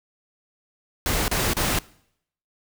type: noise bursts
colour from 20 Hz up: pink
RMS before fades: -23 dBFS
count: 3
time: 1.06-1.788 s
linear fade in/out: 0 ms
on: 220 ms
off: 34 ms
effects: noise-tail reverb RT60 0.7 s tail -22 dB re dry